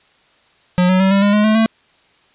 square tone with pitch steps, 180 / 185.6 / 191.37 / 197.31 / 203.4 / 209.8 / 216.3 / 223 Hz, F#3 / F#3 / G3 / G3 / G#3 / G#3 / A3 / A3, -47 / +6 / -41 / +12 / -36 / +18 / -29 / +23 cents, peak -11 dBFS, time 0.78-1.66 s, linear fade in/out 0 ms, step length 110 ms, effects white hiss -54 dBFS RMS until 2.34 s + resampled to 8000 Hz

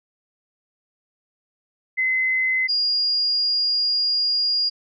sine tone pair in turn, 2046 / 4841 Hz, C7 / D#8, -39 / -48 cents, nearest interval octave + minor third, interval 1491 cents, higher second, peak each -18 dBFS, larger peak neither, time 1.97-2.68 / 2.68-4.7 s, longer second, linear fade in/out 20 ms, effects none

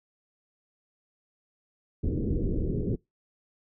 pink low-pass noise, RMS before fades -28 dBFS, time 2.03-2.96 s, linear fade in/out 10 ms, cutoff 450 Hz, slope 48 dB/octave, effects noise-tail reverb RT60 0.2 s tail -25 dB re dry

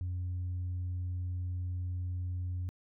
sine tone, 90 Hz, F#2, 47 cents flat, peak -31 dBFS, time 0.01-2.69 s, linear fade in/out 0 ms, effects tanh soft clip ceiling -31 dBFS

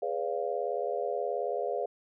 sine chord, G# diminished seventh, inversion none, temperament equal with one note detuned, 415.3 / 493.9 / 572.6 / 698.5 Hz, G#4 / B4 / D5 / F5, 0 / 0 / -44 / 0 cents, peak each -35 / -34 / -35 / -35 dBFS, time 0.02-1.86 s, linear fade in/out 5 ms, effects none

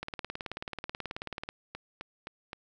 two click trains, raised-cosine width 0.3 ms, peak -23 / -20 dBFS, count 4 / 28, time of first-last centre 1.75-2.531 / 0.03-1.489 s, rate 3.84 / 18.5 Hz, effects none

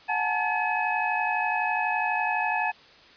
sine tone cluster, 732 / 841 / 893 / 1716 / 2552 Hz, F#5 / G#5 / A5 / A6 / D#7, -19 / +22 / +25 / -44 / +43 cents, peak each -30 dBFS, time 0.08-2.72 s, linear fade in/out 20 ms, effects white hiss -52 dBFS RMS until 3.16 s + resampled to 11025 Hz

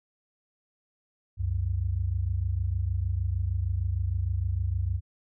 sine tone pair together, 67.7 / 94.22 Hz, C#2 / F#2, -40 / +32 cents, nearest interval tritone, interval 572 cents, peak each -29 / -27 dBFS, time 1.37-5.01 s, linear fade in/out 50 ms, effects none

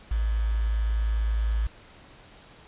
sine tone with quantisation, 54.8 Hz, A1, 6 cents flat, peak -22 dBFS, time 0.11-1.67 s, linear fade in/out 5 ms, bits 7, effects pink hiss -51 dBFS RMS until 2.67 s + resampled to 8000 Hz

